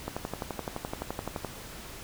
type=click train; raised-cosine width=1 ms; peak=-18 dBFS; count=17; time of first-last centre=0.08-1.448 s; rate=11.7 Hz; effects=pink hiss -44 dBFS RMS until 2.03 s